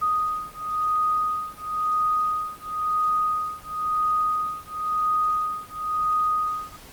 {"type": "beating tone pair", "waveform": "sine", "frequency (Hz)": [1243, 1243.97], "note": ["D#6", "D#6"], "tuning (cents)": [-2, -1], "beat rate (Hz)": 0.97, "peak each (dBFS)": -25, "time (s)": [0.01, 6.77], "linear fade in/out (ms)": 20, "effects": ["pink hiss -46 dBFS RMS until 6.92 s", "Opus 32 kbps"]}